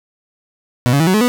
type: tone with pitch steps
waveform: 30% pulse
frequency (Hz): 122.9 / 141.18 / 162.17 / 186.28 / 214 / 245.8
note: B2 / C#3 / E3 / F#3 / A3 / B3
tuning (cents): -8 / +32 / -28 / +12 / -48 / -8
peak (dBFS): -8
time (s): 0.86-1.28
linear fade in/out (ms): 0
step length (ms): 70
effects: none